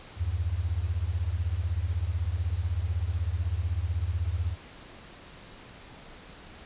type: beating tone pair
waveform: sine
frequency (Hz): 77.4 / 93.4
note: D#2 / F#2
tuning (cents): -9 / +17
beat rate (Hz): 16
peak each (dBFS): -29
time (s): 0.16-4.56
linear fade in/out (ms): 50
effects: pink hiss -48 dBFS RMS until 6.65 s + resampled to 8000 Hz